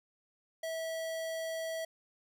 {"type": "tone", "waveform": "square", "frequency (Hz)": 650, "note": "E5", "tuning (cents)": -24, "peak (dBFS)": -36, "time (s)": [0.63, 1.85], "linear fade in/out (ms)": 5, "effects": []}